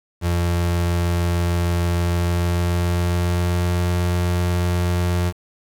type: tone with pitch glide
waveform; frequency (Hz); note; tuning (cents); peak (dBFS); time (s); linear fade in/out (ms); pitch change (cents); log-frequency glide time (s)
35% pulse; 86.5 to 88.16; F2 to F2; -16 to +17; -16; 0.21-5.33; 50; +33; 2.01-3.85
effects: 7-bit